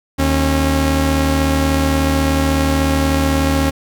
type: tone pair together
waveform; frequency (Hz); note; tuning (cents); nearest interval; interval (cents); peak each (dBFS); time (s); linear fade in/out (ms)
sawtooth; 76.39 / 272; D#2 / C#4; -31 / -33; octave + minor seventh; 2198; -12; 0.18-3.71; 20
effects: none